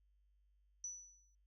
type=tone with exponential decay; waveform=sine; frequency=5940 Hz; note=F#8; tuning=6 cents sharp; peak=-40 dBFS; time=0.84-1.35 s; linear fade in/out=2 ms; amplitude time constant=110 ms; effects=added 50 Hz sine -70 dBFS peak until 1.46 s